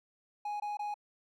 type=tone bursts; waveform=triangle; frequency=830.6 Hz; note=G#5; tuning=in tune; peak=-32 dBFS; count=3; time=0.45-0.942 s; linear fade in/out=5 ms; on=150 ms; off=21 ms; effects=none